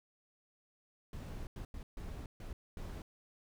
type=noise bursts at uneven times; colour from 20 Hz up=brown; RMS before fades=-44 dBFS; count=6; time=1.13-1.47 / 1.56-1.65 / 1.74-1.83 / 1.97-2.26 / 2.4-2.53 / 2.77-3.02 s; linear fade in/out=2 ms; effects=none